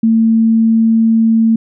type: tone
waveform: sine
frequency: 225.1 Hz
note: A3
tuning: 40 cents sharp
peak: -7 dBFS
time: 0.03-1.56 s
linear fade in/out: 5 ms
effects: none